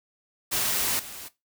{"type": "noise with level steps", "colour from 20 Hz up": "white", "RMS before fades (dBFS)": [-26, -40], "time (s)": [0.51, 1.29], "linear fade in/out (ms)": 20, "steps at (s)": 0.99, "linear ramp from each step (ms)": 5, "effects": ["noise-tail reverb RT60 0.2 s tail -17 dB re dry"]}